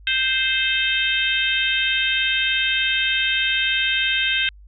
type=harmonic tone; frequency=523.3 Hz; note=C5; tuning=in tune; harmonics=3 / 4 / 5 / 6 / 7; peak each=-24 / -27 / -23 / -23 / -26 dBFS; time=0.07-4.49 s; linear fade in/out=2 ms; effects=added 50 Hz sine -42 dBFS peak until 4.67 s

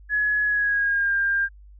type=tone with pitch glide; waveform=sine; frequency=1690 to 1598.8 Hz; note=G#6 to G6; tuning=+30 to +34 cents; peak=-19 dBFS; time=0.09-1.49 s; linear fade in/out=50 ms; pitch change=-96 cents; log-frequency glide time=0.44-1.14 s; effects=added 50 Hz sine -44 dBFS peak until 1.79 s

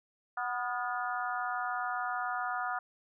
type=harmonic tone with a mistuned harmonic; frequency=246.9 Hz; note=B3; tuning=in tune; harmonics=3 / 4 / 5 / 6 / 7; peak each=-36 / -41 / -37 / -37 / -47 dBFS; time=0.37-2.79 s; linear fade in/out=5 ms; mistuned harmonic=6; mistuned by=-56 cents; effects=none

